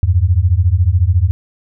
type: beating tone pair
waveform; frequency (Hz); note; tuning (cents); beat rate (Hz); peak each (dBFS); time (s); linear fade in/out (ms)
sine; 82.41 / 96.41; E2 / G2; 0 / -28; 14; -12; 0.03-1.31; 0
effects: none